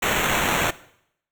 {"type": "noise with sample-and-hold", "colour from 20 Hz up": "violet", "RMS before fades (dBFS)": -22, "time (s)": [0.02, 0.71], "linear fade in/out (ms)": 10, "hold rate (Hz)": 4900, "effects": ["noise-tail reverb RT60 0.7 s tail -18 dB re dry"]}